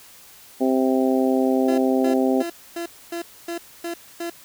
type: harmonic tone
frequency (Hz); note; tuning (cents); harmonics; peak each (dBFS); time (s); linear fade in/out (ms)
130.81; C3; 0; 2 / 3 / 4 / 5 / 6; -19 / -23 / -25 / -27 / -29; 0.6-2.43; 20
type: tone bursts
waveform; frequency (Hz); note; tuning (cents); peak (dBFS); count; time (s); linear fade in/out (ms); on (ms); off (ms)
30% pulse; 340; F4; -46; -24; 8; 1.68-4.3; 5; 100; 260
effects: white hiss -47 dBFS RMS until 4.44 s